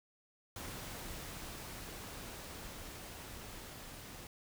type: noise with level ramp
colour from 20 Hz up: pink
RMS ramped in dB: -45 to -50 dBFS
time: 0.56-4.27 s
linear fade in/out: 2 ms
effects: none